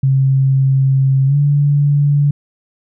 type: tone with pitch glide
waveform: sine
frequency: 134.5 to 144.15 Hz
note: C3 to D3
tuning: +48 to -32 cents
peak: -9 dBFS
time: 0.03-2.31 s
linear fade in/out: 5 ms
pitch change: +120 cents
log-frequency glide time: 1.26-1.36 s
effects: none